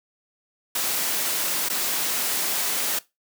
white noise with dropouts, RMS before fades -25 dBFS, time 0.75-2.99 s, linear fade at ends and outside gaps 5 ms, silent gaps 1.688-1.698 s, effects noise-tail reverb RT60 0.2 s tail -19 dB re dry + high-pass 200 Hz 12 dB/octave

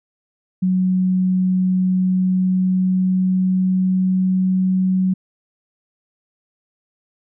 sine tone with pitch glide, 185 to 186.61 Hz, F#3 to F#3, 0 to +15 cents, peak -14 dBFS, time 0.62-5.14 s, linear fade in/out 10 ms, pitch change +15 cents, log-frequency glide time 1.89-4.76 s, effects none

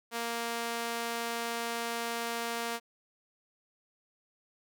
sawtooth tone with high-pass filter, 233.1 Hz, A#3, in tune, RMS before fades -35 dBFS, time 0.11-2.8 s, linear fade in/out 50 ms, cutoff 530 Hz, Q 0.62, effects none

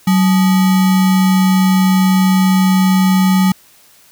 sine tone with sample-and-hold, 187.7 Hz, F#3, 25 cents sharp, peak -8 dBFS, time 0.07-3.52 s, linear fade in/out 5 ms, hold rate 1050 Hz, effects white hiss -47 dBFS RMS until 4.11 s

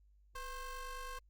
35% pulse ring-modulated tone, 523.3 Hz, C5, in tune, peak -38 dBFS, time 0.35-1.19 s, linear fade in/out 5 ms, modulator 548 Hz, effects added 50 Hz sine -63 dBFS peak until 1.29 s + Opus 48 kbps

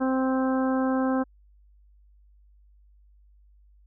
harmonic tone, 261.6 Hz, C4, in tune, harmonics 1 / 2 / 3 / 4 / 5 / 6, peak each -23 / -29 / -33 / -35 / -37 / -39 dBFS, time 0-1.24 s, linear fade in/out 20 ms, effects added 50 Hz sine -54 dBFS peak until 3.86 s

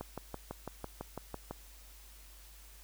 click train, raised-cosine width 1 ms, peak -25 dBFS, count 10, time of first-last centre 0.01-1.51 s, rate 6 Hz, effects added 50 Hz sine -54 dBFS peak until 2.83 s + white hiss -58 dBFS RMS until 2.83 s

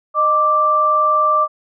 sine tone pair together, 615.3 / 1174.7 Hz, D#5 / D6, -19 / 0 cents, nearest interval major seventh, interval 1119 cents, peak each -20 / -12 dBFS, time 0.14-1.48 s, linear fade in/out 50 ms, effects none

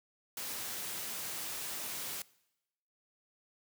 white noise, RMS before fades -40 dBFS, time 0.37-2.22 s, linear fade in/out 2 ms, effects noise-tail reverb RT60 0.9 s tail -22 dB re dry + high-pass 100 Hz 12 dB/octave

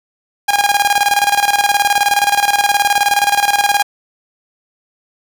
sawtooth tone with tremolo, 813 Hz, G#5, 37 cents flat, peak -5 dBFS, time 0.48-3.83 s, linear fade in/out 10 ms, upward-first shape square, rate 19 Hz, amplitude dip 70%, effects none

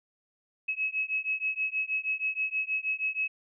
sine beating tone pair, 2567 / 2573.3 Hz, E7 / E7, -47 / -42 cents, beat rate 6.3 Hz, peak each -31 / -31 dBFS, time 0.68-3.28 s, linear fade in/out 10 ms, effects none

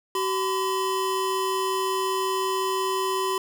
square tone pair together, 380 / 1014.5 Hz, F#4 / B5, +46 / +46 cents, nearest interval octave + perfect fourth, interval 1700 cents, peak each -27 / -27 dBFS, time 0.15-3.38 s, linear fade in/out 2 ms, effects none

